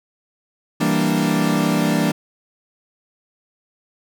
40% pulse chord, E half-diminished seventh, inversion none, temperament equal, 164.81 / 196 / 233.1 / 293.7 Hz, E3 / G3 / Bb3 / D4, 0 / 0 / 0 / 0 cents, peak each -21 dBFS, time 0.8-2.12 s, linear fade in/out 10 ms, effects none

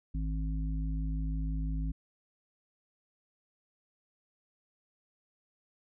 harmonic tone, 53 Hz, G#1, 36 cents sharp, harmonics 1 / 3 / 5, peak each -31 / -38 / -42 dBFS, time 0.14-1.92 s, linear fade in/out 10 ms, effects none

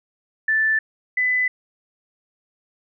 sine tone pair in turn, 1760 / 2003 Hz, A6 / B6, 0 / +24 cents, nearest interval major second, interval 224 cents, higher second, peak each -16 / -17 dBFS, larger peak first, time 0.48-0.79 / 1.17-1.48 s, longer neither, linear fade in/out 5 ms, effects none

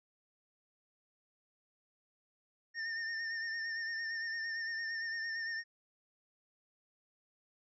square tone with vibrato, 1816 Hz, A#6, 46 cents flat, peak -37 dBFS, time 2.74-5.64 s, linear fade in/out 50 ms, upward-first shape sine, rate 8.8 Hz, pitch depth 36 cents each way, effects resampled to 16000 Hz

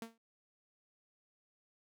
sawtooth tone with exponential decay, 227.8 Hz, A#3, 40 cents flat, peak -35 dBFS, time 0.02-0.18 s, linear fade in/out 2 ms, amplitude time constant 33 ms, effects none

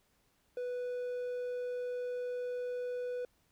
triangle tone, 493.9 Hz, B4, in tune, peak -33 dBFS, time 0.57-3.25 s, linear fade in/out 2 ms, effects pink hiss -73 dBFS RMS until 3.51 s

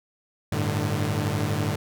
sawtooth chord, G suspended second, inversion none, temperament equal with one note detuned, 98 / 110 / 149.49 Hz, G2 / A2 / D3, 0 / 0 / +31 cents, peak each -24 dBFS, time 0.52-1.76 s, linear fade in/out 5 ms, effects none

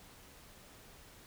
silence, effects pink hiss -57 dBFS RMS until 1.26 s

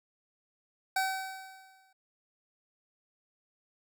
25% pulse tone with exponential decay, 764 Hz, G5, 45 cents flat, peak -22 dBFS, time 0.96-1.93 s, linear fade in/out 5 ms, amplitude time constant 210 ms, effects none

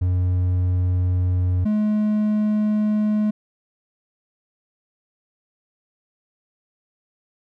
triangle tone pair in turn, 90.5 / 212 Hz, F#2 / G#3, -38 / +36 cents, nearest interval octave + minor third, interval 1474 cents, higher second, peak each -15 dBFS, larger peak neither, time 0.01-1.65 / 1.65-3.31 s, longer second, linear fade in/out 10 ms, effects none

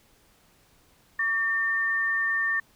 sine tone pair together, 1141 / 1807.5 Hz, C#6 / A6, +50 / +46 cents, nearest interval minor sixth, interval 796 cents, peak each -34 / -23 dBFS, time 1.19-2.6 s, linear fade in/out 5 ms, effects pink hiss -61 dBFS RMS until 2.75 s

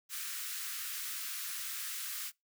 white high-pass noise, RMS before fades -40 dBFS, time 0.09-2.32 s, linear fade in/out 50 ms, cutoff 1200 Hz, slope 48 dB/octave, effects noise-tail reverb RT60 0.2 s tail -24 dB re dry

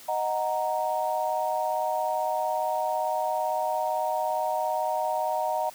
sine chord, D# minor, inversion none, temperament equal, 622.3 / 740 / 932.3 Hz, D#5 / F#5 / A#5, 0 / 0 / 0 cents, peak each -29 dBFS, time 0.08-5.7 s, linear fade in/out 10 ms, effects white hiss -48 dBFS RMS until 5.74 s

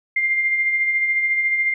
sine tone with tremolo, 2100 Hz, C7, 6 cents sharp, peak -15 dBFS, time 0.16-1.74 s, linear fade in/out 5 ms, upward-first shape sine, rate 14 Hz, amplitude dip 40%, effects none

